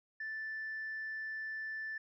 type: tone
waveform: sine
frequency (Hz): 1760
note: A6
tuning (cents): 0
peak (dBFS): -37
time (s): 0.2-1.98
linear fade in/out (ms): 5
effects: tanh soft clip ceiling -35 dBFS